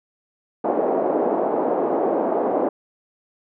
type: band-pass noise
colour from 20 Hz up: white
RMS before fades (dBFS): -21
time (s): 0.64-2.69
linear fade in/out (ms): 5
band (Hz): 270 to 710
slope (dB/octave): 24
effects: none